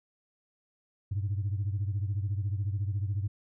sine beating tone pair, 97.8 / 111.8 Hz, G2 / A2, -4 / +28 cents, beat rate 14 Hz, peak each -28 / -33 dBFS, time 1.11-3.28 s, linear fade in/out 10 ms, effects tanh soft clip ceiling -24 dBFS

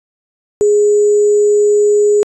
sine tone with sample-and-hold, 415.3 Hz, G#4, in tune, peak -7 dBFS, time 0.61-2.23 s, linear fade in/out 0 ms, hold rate 7350 Hz, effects resampled to 24000 Hz

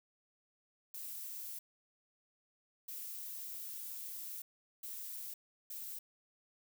violet noise bursts at uneven times, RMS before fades -45 dBFS, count 4, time 0.94-1.59 / 2.88-4.42 / 4.83-5.34 / 5.7-5.99 s, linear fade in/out 5 ms, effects none

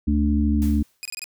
harmonic tone, 73.1 Hz, D2, 7 cents flat, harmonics 1 / 3 / 4, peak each -20 / -21 / -24 dBFS, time 0.07-0.83 s, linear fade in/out 10 ms
white noise with exponential decay, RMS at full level -38 dBFS, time 0.62-1.08 s, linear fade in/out 0 ms, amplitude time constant 99 ms
15% pulse tone bursts, 2489 Hz, D#7, in tune, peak -23 dBFS, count 5, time 1.03-1.241 s, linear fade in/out 0 ms, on 23 ms, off 24 ms
effects none

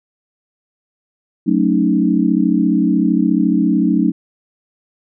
sine chord, D# half-diminished seventh, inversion first, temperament equal, 185 / 220 / 277.2 / 311.1 Hz, F#3 / A3 / C#4 / D#4, 0 / 0 / 0 / 0 cents, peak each -17 dBFS, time 1.46-4.12 s, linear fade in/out 20 ms, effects none

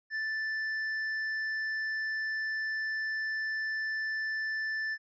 triangle tone with tanh clipping, 1760 Hz, A6, in tune, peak -32 dBFS, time 0.1-4.98 s, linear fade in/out 50 ms, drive 10 dB, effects resampled to 16000 Hz

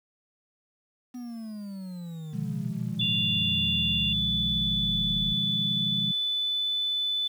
triangle exponential sweep, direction down, 251 to 43.65 Hz, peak -33 dBFS, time 1.14-5.34 s, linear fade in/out 10 ms
sine chord, F half-diminished seventh, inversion second, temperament equal with one note detuned, 123.47 / 156.28 / 174.61 / 207.7 Hz, Cb3 / Eb3 / F3 / Ab3, 0 / +8 / 0 / 0 cents, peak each -36 / -36 / -34 / -34 dBFS, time 2.33-6.12 s, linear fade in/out 10 ms
sine tone with pitch glide, 3476 to 3498 Hz, A7 to A7, -22 to -11 cents, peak -25 dBFS, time 2.99-7.28 s, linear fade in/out 10 ms, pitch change +11 cents, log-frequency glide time 5.62-6.63 s
sine tone, 2794 Hz, F7, in tune, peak -30 dBFS, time 3.01-4.13 s, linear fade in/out 5 ms
effects 9-bit

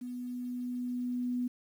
sine tone with level ramp, 246.9 Hz, B3, in tune, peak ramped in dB -37 to -29 dBFS, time 0.01-1.48 s, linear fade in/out 10 ms, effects 10-bit

